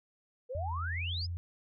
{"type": "exponential sweep", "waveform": "sine", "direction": "up", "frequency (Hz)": [471.4, 5274], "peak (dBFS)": -36, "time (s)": [0.49, 1.27], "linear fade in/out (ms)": 20}
{"type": "tone with pitch glide", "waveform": "sine", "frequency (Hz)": [84.6, 86.83], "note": ["E2", "F2"], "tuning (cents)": [45, -9], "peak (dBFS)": -34, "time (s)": [0.55, 1.37], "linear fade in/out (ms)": 0, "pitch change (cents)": 46, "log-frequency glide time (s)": [0.88, 1.09]}
{"effects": []}